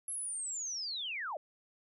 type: linear sweep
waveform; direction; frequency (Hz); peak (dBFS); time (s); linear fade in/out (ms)
sine; down; 11175 to 544; -36; 0.08-1.37; 2
effects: none